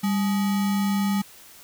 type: tone with sample-and-hold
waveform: sine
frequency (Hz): 198.9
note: G3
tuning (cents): +25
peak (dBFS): -20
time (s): 0.03-1.22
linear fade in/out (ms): 10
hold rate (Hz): 1050
effects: white hiss -48 dBFS RMS until 1.63 s